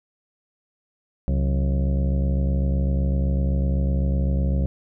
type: harmonic tone with a mistuned harmonic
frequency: 67.9 Hz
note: C#2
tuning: 35 cents flat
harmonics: 1 / 2 / 3 / 4 / 5 / 6 / 7 / 8 / 9 / 10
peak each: -20 / -26 / -27 / -36 / -42 / -42 / -45 / -36 / -48 / -49 dBFS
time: 1.28-4.66 s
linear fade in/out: 0 ms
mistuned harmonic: 3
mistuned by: -140 cents
effects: none